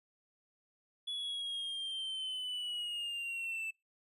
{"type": "linear sweep", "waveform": "triangle", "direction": "down", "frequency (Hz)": [3407, 2637], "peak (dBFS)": -35, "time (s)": [1.07, 3.71], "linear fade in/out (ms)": 10, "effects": ["noise-tail reverb RT60 0.2 s tail -24 dB re dry", "resampled to 32000 Hz"]}